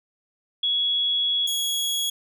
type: tone pair in turn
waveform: sine / sawtooth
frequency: 3354 / 3336 Hz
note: G#7 / G#7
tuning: +16 / +7 cents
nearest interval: unison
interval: 9 cents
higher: first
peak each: -20 dBFS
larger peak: neither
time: 0.63-1.47 / 1.47-2.1 s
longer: first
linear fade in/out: 5 ms
effects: none